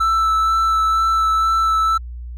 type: tone with vibrato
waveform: triangle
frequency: 1321 Hz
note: E6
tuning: 3 cents sharp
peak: -12 dBFS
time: 0-1.98 s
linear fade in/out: 10 ms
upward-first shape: sine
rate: 2.1 Hz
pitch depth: 11 cents each way
effects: added 60 Hz sine -28 dBFS peak until 2.37 s